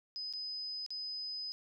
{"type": "tone with dropouts", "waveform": "sine", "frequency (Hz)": 5020, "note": "D#8", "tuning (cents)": 15, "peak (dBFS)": -38, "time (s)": [0.16, 1.52], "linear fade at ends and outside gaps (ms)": 0, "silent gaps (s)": [[0.327, 0.336], [0.863, 0.905]], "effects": ["13-bit"]}